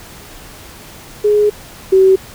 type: tone pair in turn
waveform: sine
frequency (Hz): 417.7 / 381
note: G#4 / G4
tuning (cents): +10 / -49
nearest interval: major second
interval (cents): 159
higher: first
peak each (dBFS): -8 / -5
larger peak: second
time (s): 1.24-1.5 / 1.92-2.16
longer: first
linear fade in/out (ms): 10
effects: pink hiss -36 dBFS RMS until 2.34 s